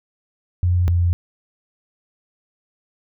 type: tone pair in turn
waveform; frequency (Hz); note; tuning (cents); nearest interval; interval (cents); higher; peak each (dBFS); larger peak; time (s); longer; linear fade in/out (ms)
sine; 88.9 / 87.07; F2 / F2; +31 / -5; unison; 36; first; -14; neither; 0.63-0.88 / 0.88-1.13; neither; 0
effects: none